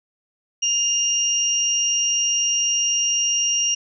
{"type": "tone pair together", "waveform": "sine", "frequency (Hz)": [2810, 5682], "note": ["F7", "F8"], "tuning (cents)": [10, 29], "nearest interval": "octave", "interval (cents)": 1219, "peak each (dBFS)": [-21, -20], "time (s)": [0.62, 3.75], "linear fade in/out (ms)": 10, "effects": []}